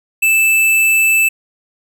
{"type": "tone", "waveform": "square", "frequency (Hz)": 2637, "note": "E7", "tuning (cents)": 0, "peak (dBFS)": -10, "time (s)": [0.22, 1.29], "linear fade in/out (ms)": 10, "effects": []}